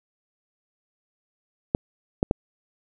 clicks, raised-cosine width 2 ms, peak -6 dBFS, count 3, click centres 1.749 / 2.229 / 2.311 s, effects none

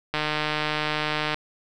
click train, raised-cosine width 0.3 ms, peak -9 dBFS, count 184, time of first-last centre 0.14-1.344 s, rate 152 Hz, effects none

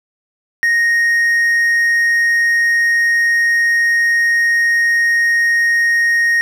triangle tone, 1864.7 Hz, A#6, in tune, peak -9 dBFS, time 0.63-6.41 s, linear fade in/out 0 ms, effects none

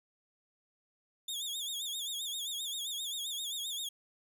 sawtooth tone with vibrato, 3500 Hz, A7, 10 cents flat, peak -33 dBFS, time 1.28-3.89 s, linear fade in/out 5 ms, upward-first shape sine, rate 7.6 Hz, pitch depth 120 cents each way, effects none

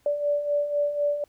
sine beating tone pair, 579 / 583 Hz, D5 / D5, -25 / -13 cents, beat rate 4 Hz, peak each -30 / -23 dBFS, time 0.06-1.24 s, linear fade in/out 2 ms, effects pink hiss -65 dBFS RMS until 1.28 s

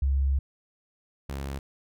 sine / sawtooth tone pair in turn, 68.2 / 68.63 Hz, C#2 / C#2, -28 / -17 cents, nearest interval unison, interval 11 cents, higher second, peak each -21 / -28 dBFS, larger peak first, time 0.02-0.39 / 1.29-1.59 s, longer first, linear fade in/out 5 ms, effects none

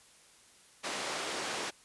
pink band-pass noise, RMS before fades -37 dBFS, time 0.83-1.71 s, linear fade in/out 20 ms, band 390 to 7700 Hz, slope 12 dB/octave, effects white hiss -60 dBFS RMS until 1.84 s + resampled to 24000 Hz

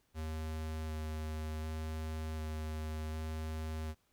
square tone with vibrato, 78.4 Hz, D#2, 14 cents sharp, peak -38 dBFS, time 0.14-3.95 s, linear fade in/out 50 ms, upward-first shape square, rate 0.67 Hz, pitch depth 9 cents each way, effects pink hiss -75 dBFS RMS until 4.12 s

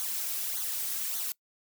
blue noise with flanger, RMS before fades -33 dBFS, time 0-1.32 s, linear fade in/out 0 ms, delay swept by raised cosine 0.39 to 3.39 ms, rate 1.7 Hz, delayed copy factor -0.7, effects noise-tail reverb RT60 0.1 s tail -23 dB re dry

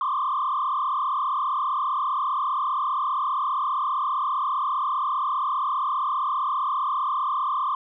sine tone with frequency modulation, 1116 Hz, C#6, 11 cents sharp, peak -21 dBFS, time 0.01-7.75 s, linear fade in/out 2 ms, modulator 35.1 Hz, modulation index 2.6, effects tanh soft clip ceiling -18 dBFS

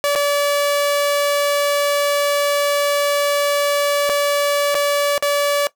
sawtooth tone with dropouts, 575 Hz, D5, 37 cents flat, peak -11 dBFS, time 0.04-5.67 s, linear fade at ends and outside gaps 0 ms, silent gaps 0.152-0.158 / 4.093-4.097 / 4.745-4.751 / 5.179-5.225 s, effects noise-tail reverb RT60 0.1 s tail -18 dB re dry

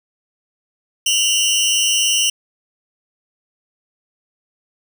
20% pulse tone pair together, 2800 / 3021 Hz, F7 / F#7, +4 / +35 cents, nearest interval minor second, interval 131 cents, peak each -12 dBFS, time 1.06-2.3 s, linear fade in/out 5 ms, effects none

